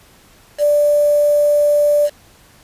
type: tone with quantisation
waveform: sine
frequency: 587.3 Hz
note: D5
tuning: in tune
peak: -10 dBFS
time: 0.58-2.1 s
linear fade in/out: 50 ms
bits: 5
effects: pink hiss -48 dBFS RMS until 2.63 s + resampled to 32000 Hz